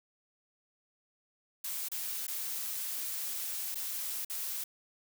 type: noise with dropouts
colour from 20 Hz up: blue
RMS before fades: -37 dBFS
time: 1.64-4.64 s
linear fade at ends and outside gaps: 5 ms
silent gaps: 1.886-1.916 / 2.269-2.279 / 3.746-3.754 / 4.249-4.298 s
effects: none